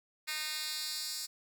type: tone with high-pass filter sweep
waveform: 10% pulse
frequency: 307.2 Hz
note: D#4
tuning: 22 cents flat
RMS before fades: -38 dBFS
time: 0.27-1.27 s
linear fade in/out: 20 ms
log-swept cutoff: 2600 to 5600 Hz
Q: 1.7
effects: none